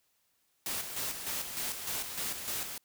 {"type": "noise with tremolo", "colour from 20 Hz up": "white", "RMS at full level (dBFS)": -35, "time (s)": [0.66, 2.78], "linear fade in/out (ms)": 2, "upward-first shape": "square", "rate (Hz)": 3.3, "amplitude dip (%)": 50, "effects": ["white hiss -74 dBFS RMS until 2.84 s"]}